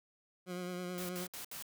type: tone with vibrato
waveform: 20% pulse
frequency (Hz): 179.7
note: F3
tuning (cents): +50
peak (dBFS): -34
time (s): 0.46-1.28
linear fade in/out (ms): 50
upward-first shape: sine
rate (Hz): 9.3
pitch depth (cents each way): 27
type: noise bursts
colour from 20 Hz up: white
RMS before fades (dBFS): -45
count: 4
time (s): 0.98-1.624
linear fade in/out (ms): 0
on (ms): 110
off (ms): 68
effects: none